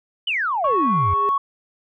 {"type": "exponential sweep", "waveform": "sine", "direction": "down", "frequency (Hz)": [3101, 79.9], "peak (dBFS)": -19, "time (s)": [0.27, 1.14], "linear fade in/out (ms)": 5}
{"type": "tone", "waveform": "sine", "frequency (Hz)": 1108.7, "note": "C#6", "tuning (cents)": 0, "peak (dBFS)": -16, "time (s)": [0.64, 1.38], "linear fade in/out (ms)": 5}
{"type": "tone with exponential growth", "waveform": "sine", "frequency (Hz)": 407.5, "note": "G#4", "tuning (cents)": -33, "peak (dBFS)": -22, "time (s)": [0.64, 1.29], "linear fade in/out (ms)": 0, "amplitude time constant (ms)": 140}
{"effects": ["tanh soft clip ceiling -10 dBFS"]}